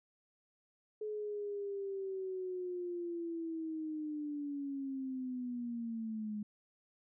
sine linear sweep, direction down, 428.2 to 207.7 Hz, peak -37 dBFS, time 1.01-6.43 s, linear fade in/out 5 ms, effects none

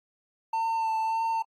triangle tone with vibrato, 896 Hz, A5, 31 cents sharp, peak -23 dBFS, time 0.53-1.42 s, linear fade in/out 5 ms, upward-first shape sine, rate 1.7 Hz, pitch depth 20 cents each way, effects AAC 48 kbps

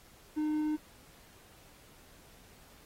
triangle tone, 305.2 Hz, D#4, 33 cents flat, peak -27 dBFS, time 0.36-0.77 s, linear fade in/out 20 ms, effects pink hiss -59 dBFS RMS until 2.85 s + AAC 48 kbps

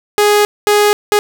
sawtooth tone bursts at uneven times, 415.3 Hz, G#4, in tune, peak -4 dBFS, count 3, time 0.18-0.45 / 0.67-0.93 / 1.12-1.19 s, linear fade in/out 0 ms, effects none

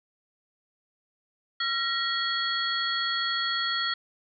sine tone cluster, 1367 / 1891 / 3312 / 4356 Hz, F6 / A#6 / G#7 / C#8, -37 / +24 / -5 / -31 cents, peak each -31 dBFS, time 1.6-3.94 s, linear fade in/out 5 ms, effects none

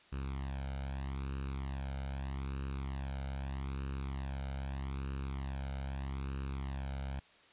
sawtooth tone with flanger, 67.7 Hz, C#2, 40 cents flat, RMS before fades -39 dBFS, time 0.12-7.2 s, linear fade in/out 10 ms, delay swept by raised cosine 0.73 to 1.35 ms, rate 0.8 Hz, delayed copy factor +0.75, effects white hiss -62 dBFS RMS until 7.52 s + resampled to 8000 Hz

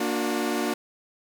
sawtooth chord, Bb augmented, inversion none, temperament equal with one note detuned, 233.1 / 293.7 / 362.6 Hz, Bb3 / D4 / F#4, 0 / 0 / -35 cents, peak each -25 dBFS, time 0-0.74 s, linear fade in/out 5 ms, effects 8-bit

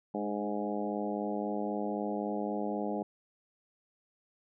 harmonic tone with a mistuned harmonic, 103.83 Hz, G#2, in tune, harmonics 2 / 3 / 4 / 5 / 6 / 7 / 8, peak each -36 / -38 / -39 / -40 / -41 / -41 / -42 dBFS, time 0.14-3.03 s, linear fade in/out 5 ms, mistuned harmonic 3, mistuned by -27 cents, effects none

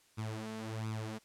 sawtooth tone with flanger, 110 Hz, A2, in tune, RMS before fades -40 dBFS, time 0.17-1.19 s, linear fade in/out 20 ms, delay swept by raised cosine 0.8 to 4.7 ms, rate 1.4 Hz, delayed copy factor +0.7, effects white hiss -67 dBFS RMS until 1.24 s + low-pass 10000 Hz 12 dB/octave

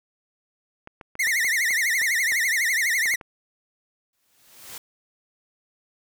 clicks, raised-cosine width 0.5 ms, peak -25 dBFS, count 11, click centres 0.874 / 1.012 / 1.154 / 1.272 / 1.447 / 1.708 / 2.016 / 2.321 / 3.058 / 3.139 / 3.212 s
45% pulse tone with vibrato, 1977 Hz, B6, 1 cent sharp, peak -20 dBFS, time 1.19-3.16 s, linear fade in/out 10 ms, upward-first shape triangle, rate 12 Hz, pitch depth 210 cents each way
white noise with exponential growth, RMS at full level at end -36 dBFS, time 4.13-4.78 s, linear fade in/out 2 ms, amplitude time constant 140 ms
effects none

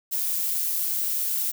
violet noise with amplitude modulation, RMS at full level -24 dBFS, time 0.11-1.52 s, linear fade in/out 20 ms, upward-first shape sine, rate 173 Hz, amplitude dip 45%, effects none

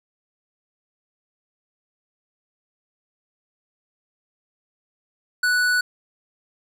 sine tone with tanh clipping, 1480 Hz, F#6, in tune, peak -19 dBFS, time 5.43-5.81 s, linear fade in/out 5 ms, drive 16 dB, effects none

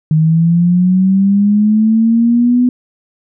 sine linear sweep, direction up, 154.3 to 250 Hz, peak -7 dBFS, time 0.11-2.69 s, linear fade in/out 2 ms, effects none

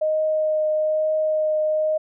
sine tone with vibrato, 620 Hz, D#5, 6 cents flat, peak -18 dBFS, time 0.01-1.98 s, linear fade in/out 10 ms, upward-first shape triangle, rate 1.1 Hz, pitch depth 11 cents each way, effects none

